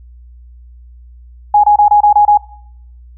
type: tone bursts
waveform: sine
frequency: 830.6 Hz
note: G#5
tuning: in tune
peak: -4 dBFS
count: 7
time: 1.54-2.375 s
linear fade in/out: 5 ms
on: 97 ms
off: 26 ms
effects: noise-tail reverb RT60 0.7 s tail -21 dB re dry + added 60 Hz sine -35 dBFS peak until 3.17 s